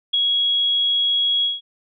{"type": "tone with ADSR envelope", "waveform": "sine", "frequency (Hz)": 3322, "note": "G#7", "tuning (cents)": 0, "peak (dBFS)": -13, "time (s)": [0.13, 1.61], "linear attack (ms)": 13, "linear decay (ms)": 5, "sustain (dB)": -3, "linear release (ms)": 170, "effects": []}